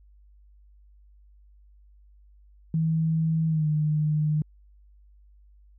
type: tone with pitch glide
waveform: sine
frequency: 160.7 to 152.21 Hz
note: E3 to D#3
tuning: -44 to -38 cents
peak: -21 dBFS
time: 2.74-4.42 s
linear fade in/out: 2 ms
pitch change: -94 cents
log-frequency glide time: 3.48-3.67 s
effects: added 50 Hz sine -52 dBFS peak until 5.78 s